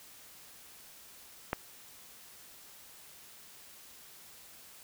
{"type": "click", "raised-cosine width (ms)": 0.5, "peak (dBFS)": -15, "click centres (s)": 1.531, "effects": ["white hiss -54 dBFS RMS until 4.83 s"]}